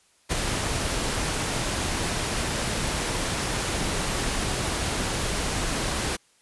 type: noise with ADSR envelope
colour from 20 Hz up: pink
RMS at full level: -23 dBFS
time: 0.29-6.17 s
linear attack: 30 ms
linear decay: 11 ms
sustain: -4 dB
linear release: 19 ms
effects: white hiss -62 dBFS RMS until 6.41 s + resampled to 24000 Hz